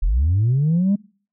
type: linear sweep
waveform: sine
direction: up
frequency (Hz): 34.65 to 207.7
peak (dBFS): -13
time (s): 0.02-0.96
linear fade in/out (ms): 10
effects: noise-tail reverb RT60 0.4 s tail -21 dB re dry + tanh soft clip ceiling -12 dBFS